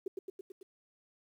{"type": "tone with echo", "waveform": "sine", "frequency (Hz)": 382.9, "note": "G4", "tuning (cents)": -41, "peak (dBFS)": -32, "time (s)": [0.06, 0.08], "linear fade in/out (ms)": 5, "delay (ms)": 110, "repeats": 5, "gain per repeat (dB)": -3, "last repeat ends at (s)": 0.63, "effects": ["11-bit"]}